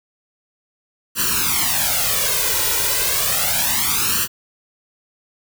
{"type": "noise with flanger", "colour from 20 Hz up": "white", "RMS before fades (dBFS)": -19, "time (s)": [1.15, 4.28], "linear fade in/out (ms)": 50, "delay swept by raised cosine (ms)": [0.68, 2.08], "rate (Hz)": 0.32, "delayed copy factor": 0.95, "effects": []}